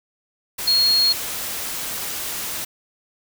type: tone in noise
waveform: sine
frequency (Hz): 4292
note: C8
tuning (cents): +43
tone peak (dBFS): -14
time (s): 0.67-1.13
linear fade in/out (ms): 10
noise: white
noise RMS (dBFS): -28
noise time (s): 0.58-2.65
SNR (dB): +11
effects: none